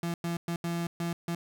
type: tone bursts at uneven times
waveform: 35% pulse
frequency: 170 Hz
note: F3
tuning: 46 cents flat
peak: -28 dBFS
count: 6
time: 0.03-0.14 / 0.24-0.37 / 0.48-0.56 / 0.64-0.87 / 1-1.13 / 1.28-1.35 s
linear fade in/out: 2 ms
effects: none